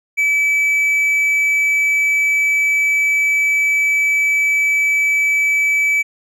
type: tone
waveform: triangle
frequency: 2300 Hz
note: D7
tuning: 37 cents flat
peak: -11 dBFS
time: 0.17-6.03 s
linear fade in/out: 20 ms
effects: none